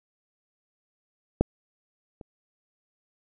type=clicks; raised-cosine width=2 ms; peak=-6 / -28 dBFS; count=2; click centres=1.41 / 2.212 s; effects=none